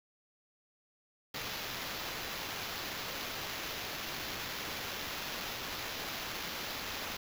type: noise with sample-and-hold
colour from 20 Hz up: violet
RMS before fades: -40 dBFS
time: 1.34-7.17 s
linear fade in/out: 5 ms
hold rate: 8820 Hz
effects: none